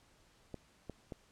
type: clicks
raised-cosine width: 2 ms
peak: -29 dBFS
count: 3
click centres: 0.543 / 0.897 / 1.122 s
effects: pink hiss -67 dBFS RMS until 1.31 s + low-pass 9000 Hz 12 dB/octave